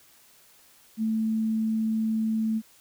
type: tone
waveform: sine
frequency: 220.8 Hz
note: A3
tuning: 6 cents sharp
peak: -23 dBFS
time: 0.97-2.62 s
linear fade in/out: 50 ms
effects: white hiss -57 dBFS RMS until 2.8 s